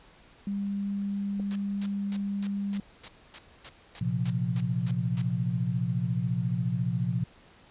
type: tone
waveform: sine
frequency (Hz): 200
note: G3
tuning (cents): +35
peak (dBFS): -28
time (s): 0.47-2.8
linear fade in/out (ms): 2
type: clicks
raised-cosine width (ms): 2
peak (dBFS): -30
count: 2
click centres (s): 1.397 / 1.401
type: noise bursts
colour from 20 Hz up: white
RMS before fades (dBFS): -41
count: 13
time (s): 1.51-5.215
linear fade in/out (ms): 0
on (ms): 45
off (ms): 260
type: chord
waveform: sine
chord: Bb suspended second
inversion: none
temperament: equal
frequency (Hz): 116.54 / 130.81 / 174.61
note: Bb2 / C3 / F3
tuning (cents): 0 / 0 / 0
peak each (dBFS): -30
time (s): 4.01-7.24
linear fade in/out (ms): 5
effects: pink hiss -56 dBFS RMS until 7.7 s + resampled to 8000 Hz